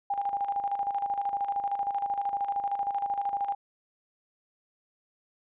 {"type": "tone with tremolo", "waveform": "sine", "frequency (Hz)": 804, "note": "G5", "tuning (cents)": 44, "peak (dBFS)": -25, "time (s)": [0.1, 3.55], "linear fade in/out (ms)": 5, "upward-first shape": "square", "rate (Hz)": 13, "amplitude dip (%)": 60, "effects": ["resampled to 8000 Hz"]}